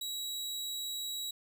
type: tone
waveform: sawtooth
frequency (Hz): 3878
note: B7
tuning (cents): -32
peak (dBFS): -33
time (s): 0.01-1.31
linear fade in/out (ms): 5
effects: none